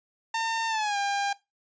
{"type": "tone with pitch glide", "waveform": "sawtooth", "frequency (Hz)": [906, 802.5], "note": ["A#5", "G5"], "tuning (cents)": [-50, 40], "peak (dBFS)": -22, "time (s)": [0.34, 1.33], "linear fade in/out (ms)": 5, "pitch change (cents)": -210, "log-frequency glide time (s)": [0.68, 0.97], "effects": ["noise-tail reverb RT60 0.2 s tail -19 dB re dry", "resampled to 16000 Hz"]}